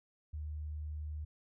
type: tone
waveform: sine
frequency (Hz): 75.9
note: D#2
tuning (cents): -42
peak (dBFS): -38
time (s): 0.33-1.25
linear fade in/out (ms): 10
effects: none